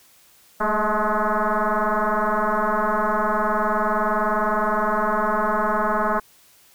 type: tone with frequency modulation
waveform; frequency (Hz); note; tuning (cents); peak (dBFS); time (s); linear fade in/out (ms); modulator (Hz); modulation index
sine; 203.2; G#3; -38; -18; 0.6-6.2; 10; 213; 6.1
effects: white hiss -54 dBFS RMS until 6.74 s